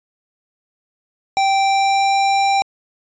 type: tone with pitch glide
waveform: square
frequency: 781 to 787.8 Hz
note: G5 to G5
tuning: -7 to +8 cents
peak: -14 dBFS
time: 1.37-2.62 s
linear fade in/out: 0 ms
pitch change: +15 cents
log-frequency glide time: 1.52-2.18 s
effects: resampled to 16000 Hz